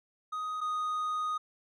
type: tone pair in turn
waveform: triangle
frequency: 1251 / 1242.4 Hz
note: D#6 / D#6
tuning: +9 / -3 cents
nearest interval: unison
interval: 12 cents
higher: first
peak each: -31 / -28 dBFS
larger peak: second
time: 0.32-0.61 / 0.61-1.38 s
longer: second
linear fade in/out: 10 ms
effects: resampled to 24000 Hz